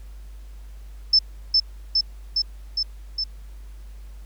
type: tone with echo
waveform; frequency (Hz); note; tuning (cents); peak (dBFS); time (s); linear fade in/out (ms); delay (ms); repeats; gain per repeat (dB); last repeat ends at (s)
sine; 5274; E8; 0; -12; 1.13-1.19; 5; 410; 5; -2; 3.24
effects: added 50 Hz sine -37 dBFS peak until 4.25 s + pink hiss -57 dBFS RMS until 4.25 s